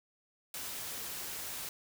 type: noise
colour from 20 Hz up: white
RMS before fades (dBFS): -41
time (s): 0.54-1.69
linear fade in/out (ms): 2
effects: none